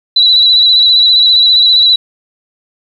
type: tone with vibrato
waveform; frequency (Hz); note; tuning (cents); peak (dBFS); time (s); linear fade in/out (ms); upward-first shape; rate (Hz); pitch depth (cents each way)
sine; 3951; B7; 0; -4; 0.16-1.96; 5; square; 15; 25
effects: 7-bit